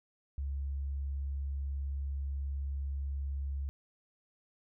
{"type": "tone", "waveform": "sine", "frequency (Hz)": 69.3, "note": "C#2", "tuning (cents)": 0, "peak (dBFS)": -33, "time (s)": [0.38, 3.69], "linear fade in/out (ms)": 0, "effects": []}